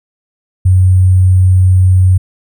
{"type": "tone with sample-and-hold", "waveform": "sine", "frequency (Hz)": 92.5, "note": "F#2", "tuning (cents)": 0, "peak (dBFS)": -4, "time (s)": [0.65, 2.18], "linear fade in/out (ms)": 10, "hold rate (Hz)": 8820, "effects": []}